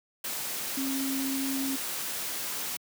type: tone in noise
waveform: sine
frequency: 270 Hz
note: C#4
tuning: 45 cents flat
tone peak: -29 dBFS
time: 0.77-1.76 s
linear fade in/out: 5 ms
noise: white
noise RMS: -34 dBFS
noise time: 0.24-2.77 s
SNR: +2 dB
effects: high-pass 150 Hz 12 dB/octave